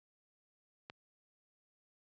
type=click; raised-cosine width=0.3 ms; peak=-30 dBFS; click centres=0.899 s; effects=high-pass 80 Hz 12 dB/octave + resampled to 16000 Hz